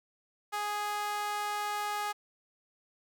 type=tone with high-pass filter; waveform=sawtooth; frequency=415.3 Hz; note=G#4; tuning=in tune; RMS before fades=-34 dBFS; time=0.52-2.13 s; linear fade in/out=20 ms; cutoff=960 Hz; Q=2.7; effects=none